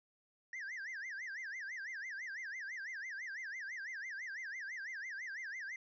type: tone with vibrato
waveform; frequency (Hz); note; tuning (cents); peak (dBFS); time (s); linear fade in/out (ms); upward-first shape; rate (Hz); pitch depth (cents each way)
triangle; 1813; A#6; -49; -40; 0.53-5.76; 2; sine; 6; 260
effects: resampled to 16000 Hz